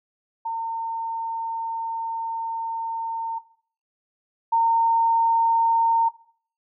sine tone pair in turn, 910 / 915.2 Hz, A#5 / A#5, -42 / -32 cents, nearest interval unison, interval 10 cents, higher second, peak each -24 / -16 dBFS, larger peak second, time 0.45-3.39 / 4.52-6.09 s, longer first, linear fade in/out 10 ms, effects noise-tail reverb RT60 0.5 s tail -18 dB re dry

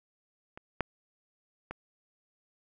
clicks, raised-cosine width 0.5 ms, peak -29 / -13 / -23 dBFS, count 3, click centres 0.575 / 0.807 / 1.71 s, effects none

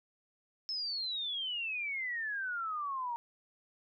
sine exponential sweep, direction down, 5290 to 926 Hz, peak -34 dBFS, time 0.69-3.16 s, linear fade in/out 0 ms, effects none

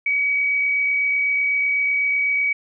sine tone with amplitude modulation, 2268 Hz, C#7, 39 cents sharp, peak -16 dBFS, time 0.06-2.53 s, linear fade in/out 5 ms, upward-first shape sine, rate 68 Hz, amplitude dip 25%, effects none

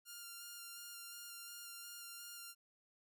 5% pulse tone with vibrato, 1399 Hz, F6, 3 cents sharp, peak -38 dBFS, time 0.05-2.55 s, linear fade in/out 50 ms, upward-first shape square, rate 2.8 Hz, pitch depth 11 cents each way, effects none

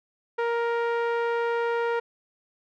sawtooth tone with low-pass filter, 468.2 Hz, A#4, 8 cents sharp, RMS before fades -26 dBFS, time 0.38-2 s, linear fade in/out 10 ms, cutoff 1700 Hz, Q 1, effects none

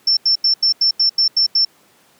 sine tone bursts, 5380 Hz, E8, 34 cents sharp, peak -11 dBFS, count 9, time 0.07-1.65 s, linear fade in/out 5 ms, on 100 ms, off 85 ms, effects pink hiss -53 dBFS RMS until 2.19 s + high-pass 200 Hz 12 dB/octave

